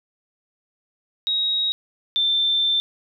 sine tone pair in turn, 3793 / 3560 Hz, A#7 / A7, +29 / +20 cents, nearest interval minor second, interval 109 cents, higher first, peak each -19 / -17 dBFS, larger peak second, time 1.27-1.72 / 2.16-2.8 s, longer second, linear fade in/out 0 ms, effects none

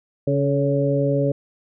harmonic tone with a mistuned harmonic, 140.3 Hz, C#3, 21 cents sharp, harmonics 1 / 2 / 3 / 4, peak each -21 / -24 / -24 / -22 dBFS, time 0.27-1.32 s, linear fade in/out 5 ms, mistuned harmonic 3, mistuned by +33 cents, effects none

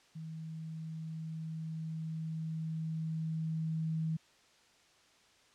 sine tone with level ramp, 160 Hz, D#3, 49 cents sharp, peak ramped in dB -41 to -31 dBFS, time 0.15-4.17 s, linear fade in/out 10 ms, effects white hiss -65 dBFS RMS until 5.54 s + low-pass 6000 Hz 12 dB/octave

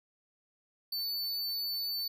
square tone, 4502 Hz, C#8, 26 cents sharp, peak -33 dBFS, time 0.92-2.08 s, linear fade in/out 5 ms, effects none

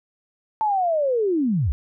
sine linear sweep, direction down, 887 to 56.5 Hz, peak -18 dBFS, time 0.61-1.72 s, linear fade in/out 0 ms, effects none

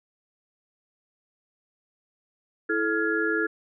sine tone cluster, 329.7 / 434.1 / 1403 / 1681 Hz, E4 / A4 / F6 / G#6, 0 / -23 / +8 / +20 cents, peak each -28 dBFS, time 2.69-3.47 s, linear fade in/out 10 ms, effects none

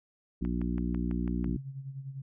harmonic tone, 59.9 Hz, A#1, 48 cents sharp, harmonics 1 / 2 / 3 / 4 / 5 / 6, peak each -33 / -44 / -33 / -35 / -37 / -44 dBFS, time 0.41-1.57 s, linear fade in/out 10 ms
click train, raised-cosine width 0.5 ms, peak -31 dBFS, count 7, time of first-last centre 0.45-1.443 s, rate 6.04 Hz
sine tone with tremolo, 135.6 Hz, C#3, 38 cents flat, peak -35 dBFS, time 1.46-2.22 s, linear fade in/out 5 ms, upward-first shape sine, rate 10 Hz, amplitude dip 65%
effects none

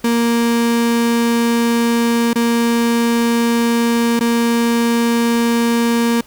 35% pulse tone with dropouts, 233.8 Hz, A#3, 5 cents sharp, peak -11 dBFS, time 0.04-6.21 s, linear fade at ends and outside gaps 5 ms, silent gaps 2.333-2.356 / 4.194-4.207 s, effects pink hiss -46 dBFS RMS until 6.26 s

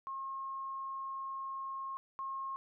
sine tone pair in turn, 1077 / 1077 Hz, C6 / C6, +50 / +50 cents, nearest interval unison, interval 0 cents, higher neither, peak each -38 / -37 dBFS, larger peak second, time 0.07-1.97 / 2.19-2.56 s, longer first, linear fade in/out 0 ms, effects none

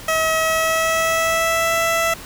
15% pulse tone with pitch glide, 641 to 663.2 Hz, E5 to E5, -49 to +10 cents, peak -10 dBFS, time 0.08-2.14 s, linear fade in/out 5 ms, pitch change +59 cents, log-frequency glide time 0.37-1.77 s, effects pink hiss -36 dBFS RMS until 2.25 s

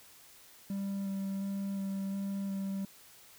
triangle tone with vibrato, 196 Hz, G3, in tune, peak -31 dBFS, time 0.7-2.85 s, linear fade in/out 2 ms, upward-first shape square, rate 1.4 Hz, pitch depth 10 cents each way, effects white hiss -57 dBFS RMS until 3.38 s

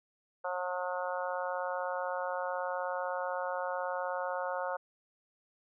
harmonic tone, 180.8 Hz, F#3, 40 cents flat, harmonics 3 / 4 / 5 / 6 / 7 / 8, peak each -36 / -40 / -39 / -43 / -42 / -42 dBFS, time 0.44-4.77 s, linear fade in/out 10 ms, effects none

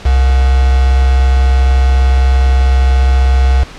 sine tone with quantisation, 65.41 Hz, C2, in tune, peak -6 dBFS, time 0.05-3.64 s, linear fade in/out 10 ms, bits 3, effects pink hiss -32 dBFS RMS until 3.78 s + low-pass 5000 Hz 12 dB/octave

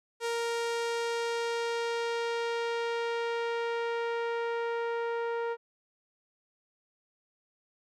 sawtooth tone with low-pass filter sweep, 466.2 Hz, A#4, in tune, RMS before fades -32 dBFS, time 0.2-5.57 s, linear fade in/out 50 ms, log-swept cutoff 9200 to 1500 Hz, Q 0.77, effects none

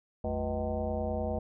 sine tone with frequency modulation, 354.9 Hz, F4, 28 cents sharp, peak -29 dBFS, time 0.24-1.39 s, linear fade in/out 5 ms, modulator 136 Hz, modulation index 2.8, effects none

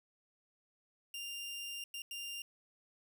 sawtooth tone bursts at uneven times, 2795 Hz, F7, 1 cent sharp, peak -38 dBFS, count 3, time 1.14-1.84 / 1.94-2.02 / 2.11-2.42 s, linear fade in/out 2 ms, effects none

